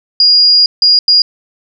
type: tone bursts at uneven times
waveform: sine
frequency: 4860 Hz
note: D#8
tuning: 42 cents flat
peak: -4 dBFS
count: 3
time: 0.2-0.66 / 0.82-0.99 / 1.08-1.22 s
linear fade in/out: 2 ms
effects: none